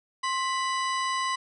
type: harmonic tone with a mistuned harmonic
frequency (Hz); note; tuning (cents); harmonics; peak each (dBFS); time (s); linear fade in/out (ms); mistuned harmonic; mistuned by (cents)
990; B5; +4; 1 / 2 / 3 / 4 / 5 / 6 / 8 / 9; -27 / -33 / -37 / -39 / -41 / -43 / -45 / -46; 0.23-1.36; 10; 1; +110
effects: none